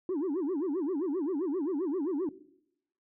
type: tone with vibrato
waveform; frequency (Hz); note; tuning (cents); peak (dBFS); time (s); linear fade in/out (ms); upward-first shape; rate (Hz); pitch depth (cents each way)
sine; 326.2; E4; -18; -26; 0.09-2.29; 2; sine; 7.6; 300
effects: noise-tail reverb RT60 0.8 s tail -18 dB re dry + tanh soft clip ceiling -27 dBFS